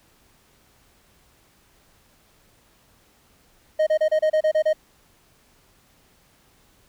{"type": "tone bursts", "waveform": "triangle", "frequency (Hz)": 622.3, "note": "D#5", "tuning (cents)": 0, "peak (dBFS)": -14, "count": 9, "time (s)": [3.79, 4.732], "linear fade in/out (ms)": 10, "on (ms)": 78, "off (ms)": 30, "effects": ["pink hiss -59 dBFS RMS until 6.88 s"]}